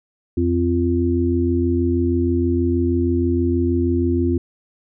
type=harmonic tone; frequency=86.3 Hz; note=F2; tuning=20 cents flat; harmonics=1 / 3 / 4; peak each=-20 / -20 / -20 dBFS; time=0.37-4.38 s; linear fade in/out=5 ms; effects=none